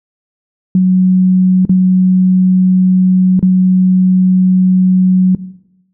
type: tone with dropouts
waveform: sine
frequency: 185 Hz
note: F#3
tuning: in tune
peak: -5 dBFS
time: 0.75-5.35 s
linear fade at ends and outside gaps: 2 ms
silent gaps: 1.652-1.694 / 3.394-3.427 s
effects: noise-tail reverb RT60 0.9 s tail -17 dB re dry